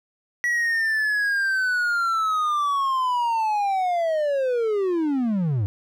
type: linear sweep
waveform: triangle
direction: down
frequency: 1939 to 92.5 Hz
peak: -18 dBFS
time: 0.44-5.66 s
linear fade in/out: 0 ms
effects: none